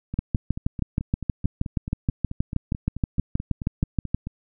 two click trains, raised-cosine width 5 ms, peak -18 / -9 dBFS, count 20 / 26, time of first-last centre 0.14-4.27 / 0.19-4.146 s, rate 4.6 / 6.32 Hz, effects none

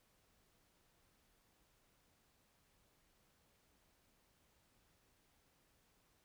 silence, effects pink hiss -75 dBFS RMS until 6.24 s

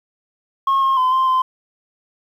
sine tone with pitch steps, 1084 / 1073 / 1023 / 1047 / 1034 Hz, C#6 / C6 / C6 / C6 / C6, -39 / +43 / -39 / +1 / -21 cents, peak -11 dBFS, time 0.67-1.42 s, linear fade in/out 5 ms, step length 150 ms, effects tanh soft clip ceiling -12 dBFS + 8-bit

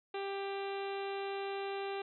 harmonic tone, 394.5 Hz, G4, 11 cents sharp, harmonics 1 / 2 / 3 / 4 / 5 / 6 / 7 / 8 / 9 / 10, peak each -38 / -42 / -49 / -51 / -54 / -51 / -51 / -57 / -56 / -55 dBFS, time 0.14-2.02 s, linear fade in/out 5 ms, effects none

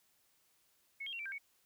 sine tone with pitch steps, 2195 / 3220 / 2745 / 2334 / 1583 / 2226 Hz, C#7 / G7 / F7 / D7 / G6 / C#7, -18 / +46 / -31 / -11 / +17 / +7 cents, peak -40 dBFS, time 1-1.384 s, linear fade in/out 10 ms, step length 64 ms, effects white hiss -73 dBFS RMS until 1.65 s

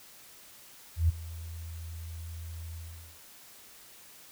sine tone with ADSR envelope, 82.6 Hz, E2, 4 cents sharp, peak -19 dBFS, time 0.96-3.19 s, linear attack 130 ms, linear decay 16 ms, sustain -19 dB, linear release 450 ms, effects white hiss -53 dBFS RMS until 4.31 s

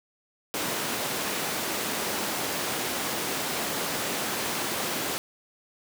pink high-pass noise, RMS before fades -30 dBFS, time 0.54-5.18 s, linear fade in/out 0 ms, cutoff 240 Hz, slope 12 dB/octave, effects none

